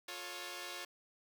5% pulse chord, F augmented, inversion none, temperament equal with one note detuned, 353.1 / 440 / 554.4 Hz, F4 / A4 / C#5, +19 / 0 / 0 cents, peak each -35 / -40 / -35 dBFS, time 0.08-0.85 s, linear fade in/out 5 ms, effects none

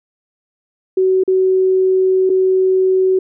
sine tone with dropouts, 375.8 Hz, F#4, 27 cents sharp, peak -10 dBFS, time 0.97-3.19 s, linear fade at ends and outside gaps 5 ms, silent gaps 1.237-1.277 / 2.295-2.299 s, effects none

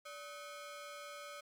sawtooth ring-modulated tone, 925 Hz, A#5, 14 cents flat, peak -40 dBFS, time 0.05-1.41 s, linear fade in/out 10 ms, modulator 345 Hz, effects low-pass 11000 Hz 12 dB/octave + 11-bit

